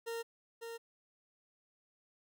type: tone with echo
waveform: 40% pulse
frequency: 461.4 Hz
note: A#4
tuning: 18 cents flat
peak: -37 dBFS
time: 0.06-0.23 s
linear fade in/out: 20 ms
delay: 550 ms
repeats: 1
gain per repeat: -5 dB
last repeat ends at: 0.78 s
effects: 13-bit